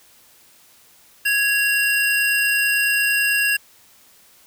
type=tone pair together; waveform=square; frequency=1661.2 / 2759 Hz; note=G#6 / F7; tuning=0 / -22 cents; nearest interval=major sixth; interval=878 cents; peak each=-20 dBFS; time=1.25-3.57 s; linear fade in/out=10 ms; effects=white hiss -52 dBFS RMS until 4.46 s